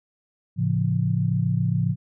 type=chord; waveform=sine; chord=A augmented; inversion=none; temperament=just; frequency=110 / 137.5 / 171.88 Hz; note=A2 / C#3 / E#3; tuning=0 / -14 / -27 cents; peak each=-24 dBFS; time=0.56-1.96 s; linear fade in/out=50 ms; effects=none